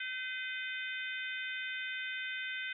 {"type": "harmonic tone with a mistuned harmonic", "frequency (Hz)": 512, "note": "C5", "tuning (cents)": -38, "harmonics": [3, 4, 5, 6, 7], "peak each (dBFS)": [-40, -42, -44, -46, -47], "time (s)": [0, 2.73], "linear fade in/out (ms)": 5, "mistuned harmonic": 5, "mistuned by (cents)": -35, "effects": []}